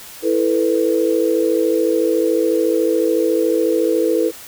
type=chord; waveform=sine; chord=E suspended fourth; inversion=none; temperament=equal; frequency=329.6 / 440 / 493.9 Hz; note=E4 / A4 / B4; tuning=0 / 0 / 0 cents; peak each=-18 dBFS; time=0.22-4.32 s; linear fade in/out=50 ms; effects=white hiss -37 dBFS RMS until 4.47 s